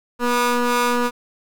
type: ring-modulated tone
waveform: 20% pulse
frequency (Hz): 243.1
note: B3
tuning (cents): -27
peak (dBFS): -9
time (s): 0.19-1.11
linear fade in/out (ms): 50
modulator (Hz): 728
effects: none